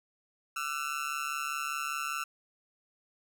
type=tone with amplitude modulation; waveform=30% pulse; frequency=1340 Hz; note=E6; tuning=28 cents sharp; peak=-26 dBFS; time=0.56-2.24 s; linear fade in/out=5 ms; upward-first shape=sine; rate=145 Hz; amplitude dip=90%; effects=none